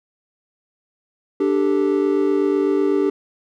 triangle chord, D suspended fourth, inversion none, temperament equal, 293.7 / 392 / 440 Hz, D4 / G4 / A4, 0 / 0 / 0 cents, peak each -18 / -16 / -22 dBFS, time 1.4-3.1 s, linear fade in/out 5 ms, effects none

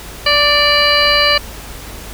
harmonic tone with a mistuned harmonic, 584 Hz, D5, 10 cents flat, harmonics 1 / 2 / 3 / 4 / 5 / 7 / 8, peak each -17 / -17 / -17 / -17 / -17 / -17 / -17 dBFS, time 0.26-1.38 s, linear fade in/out 5 ms, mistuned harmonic 3, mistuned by +23 cents, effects added 50 Hz sine -32 dBFS peak until 2.13 s + pink hiss -32 dBFS RMS until 2.13 s

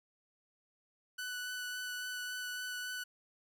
sawtooth tone with vibrato, 1489 Hz, F#6, 11 cents sharp, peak -35 dBFS, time 1.18-3.04 s, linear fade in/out 10 ms, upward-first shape sine, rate 3.6 Hz, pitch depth 10 cents each way, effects none

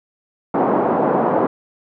white band-pass noise, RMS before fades -17 dBFS, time 0.54-1.47 s, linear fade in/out 5 ms, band 170 to 900 Hz, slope 24 dB/octave, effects none

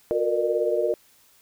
sine tone cluster, 361.1 / 458.9 / 476.5 / 604 Hz, F#4 / A#4 / A#4 / D5, -42 / -27 / +38 / +48 cents, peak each -27 / -26 / -27 / -25 dBFS, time 0.11-0.94 s, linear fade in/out 0 ms, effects white hiss -58 dBFS RMS until 1.41 s

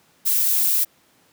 violet noise, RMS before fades -19 dBFS, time 0.25-0.85 s, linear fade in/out 20 ms, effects pink hiss -58 dBFS RMS until 1.32 s + high-pass 150 Hz 12 dB/octave

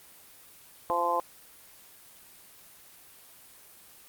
harmonic tone, 172.6 Hz, F3, 20 cents flat, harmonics 2 / 3 / 4 / 5 / 6, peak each -38 / -31 / -33 / -29 / -28 dBFS, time 0.9-1.2 s, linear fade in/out 0 ms, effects white hiss -53 dBFS RMS until 4.08 s + Opus 24 kbps

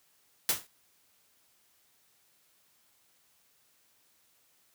white noise with exponential decay, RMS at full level -23 dBFS, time 0.49-0.67 s, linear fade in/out 2 ms, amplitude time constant 39 ms, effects white hiss -68 dBFS RMS until 4.74 s + high-pass 60 Hz 12 dB/octave

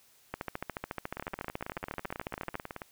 two click trains, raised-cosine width 0.5 ms, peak -23 / -19 dBFS, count 31 / 32, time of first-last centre 1.17-2.818 / 0.34-2.554 s, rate 18.2 / 14 Hz, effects white hiss -63 dBFS RMS until 2.91 s

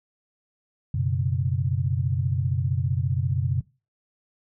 sine chord, F# suspended fourth, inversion none, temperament equal, 92.5 / 123.47 / 138.59 Hz, F#2 / B2 / C#3, 0 / 0 / 0 cents, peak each -26 dBFS, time 0.94-3.61 s, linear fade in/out 5 ms, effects noise-tail reverb RT60 0.3 s tail -20 dB re dry

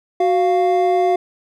triangle tone pair together, 370 / 698.5 Hz, F#4 / F5, 0 / 0 cents, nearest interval major seventh, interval 1100 cents, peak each -14 dBFS, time 0.2-1.16 s, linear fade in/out 5 ms, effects none

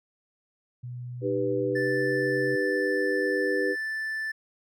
sine tone with pitch glide, 123 to 131.83 Hz, B2 to C3, -7 to +13 cents, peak -34 dBFS, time 0.83-2.56 s, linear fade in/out 10 ms, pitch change +120 cents, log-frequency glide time 1.52-2.04 s
sine chord, Eb augmented, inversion none, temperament equal with one note detuned, 304 / 392 / 493.9 Hz, Eb4 / G4 / B4, -40 / 0 / 0 cents, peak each -31 / -28 / -28 dBFS, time 1.21-3.76 s, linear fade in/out 50 ms
triangle tone, 1760 Hz, A6, in tune, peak -27 dBFS, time 1.75-4.32 s, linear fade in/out 10 ms
effects none

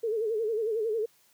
sine tone with vibrato, 441.3 Hz, A4, 5 cents sharp, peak -26 dBFS, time 0.03-1.06 s, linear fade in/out 10 ms, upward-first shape sine, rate 11 Hz, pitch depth 97 cents each way, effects white hiss -64 dBFS RMS until 1.33 s + high-pass 60 Hz 12 dB/octave

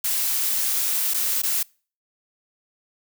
blue noise with dropouts, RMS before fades -23 dBFS, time 0.04-1.63 s, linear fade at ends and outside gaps 5 ms, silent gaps 1.138-1.142 / 1.419-1.433 s, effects noise-tail reverb RT60 0.4 s tail -26 dB re dry

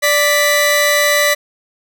sawtooth tone pair together, 587.3 / 1975.4 Hz, D5 / B6, 0 / 0 cents, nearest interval octave + major sixth, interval 2100 cents, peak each -10 dBFS, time 0.02-1.35 s, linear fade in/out 20 ms, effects none

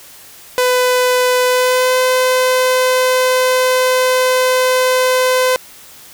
sawtooth tone with pitch glide, 501 to 510.6 Hz, B4 to C5, +25 to -42 cents, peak -7 dBFS, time 0.58-5.56 s, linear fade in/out 0 ms, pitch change +33 cents, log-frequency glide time 1.47-1.97 s, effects white hiss -39 dBFS RMS until 6.13 s

